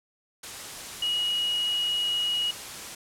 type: tone in noise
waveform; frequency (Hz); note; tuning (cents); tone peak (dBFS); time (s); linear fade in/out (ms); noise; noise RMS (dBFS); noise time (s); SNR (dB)
sine; 2901; F#7; -35; -24; 1.02-2.51; 5; white; -38; 0.43-2.95; +11
effects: low-pass 10000 Hz 12 dB/octave